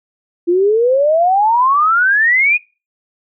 sine exponential sweep, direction up, 338.1 to 2499 Hz, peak -9 dBFS, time 0.47-2.58 s, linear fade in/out 20 ms, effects noise-tail reverb RT60 0.3 s tail -23 dB re dry

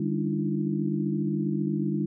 sine tone cluster, 151.9 / 200.8 / 288.8 / 303.7 / 336.5 Hz, D#3 / G3 / D4 / D#4 / E4, -41 / +42 / -29 / -42 / +36 cents, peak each -30 / -28 / -35 / -34 / -32 dBFS, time 0-2.06 s, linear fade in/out 5 ms, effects none

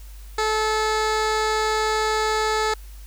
15% pulse tone with low-pass filter, 433.6 Hz, A4, 25 cents flat, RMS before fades -22 dBFS, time 0.38-2.74 s, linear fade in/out 5 ms, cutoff 6500 Hz, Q 1.1, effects added 50 Hz sine -37 dBFS peak until 3.06 s + white hiss -51 dBFS RMS until 3.06 s

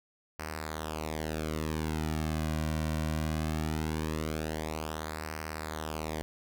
sawtooth tone with flanger, 78.1 Hz, D#2, 7 cents sharp, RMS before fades -34 dBFS, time 0.39-6.22 s, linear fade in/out 0 ms, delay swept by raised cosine 0.28 to 2.38 ms, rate 0.2 Hz, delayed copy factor -0.75, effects none

